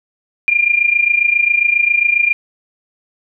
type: tone with amplitude modulation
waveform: sine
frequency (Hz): 2400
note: D7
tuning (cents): +37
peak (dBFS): -7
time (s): 0.48-2.33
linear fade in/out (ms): 0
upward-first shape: sine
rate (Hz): 27.4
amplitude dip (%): 80
effects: none